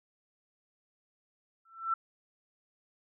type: tone with exponential growth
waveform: sine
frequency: 1339 Hz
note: E6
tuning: 27 cents sharp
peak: -24 dBFS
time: 1.65-1.94 s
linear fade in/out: 5 ms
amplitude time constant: 62 ms
effects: none